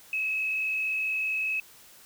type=tone with frequency modulation; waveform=sine; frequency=2575 Hz; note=E7; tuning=41 cents flat; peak=-26 dBFS; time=0.13-1.6 s; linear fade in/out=2 ms; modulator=44.5 Hz; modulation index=0.96; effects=white hiss -53 dBFS RMS until 2.05 s